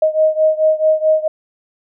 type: beating tone pair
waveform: sine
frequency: 624 / 628.6 Hz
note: D#5 / D#5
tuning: +5 / +18 cents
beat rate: 4.6 Hz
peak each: -13 / -15 dBFS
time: 0.02-1.28 s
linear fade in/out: 5 ms
effects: none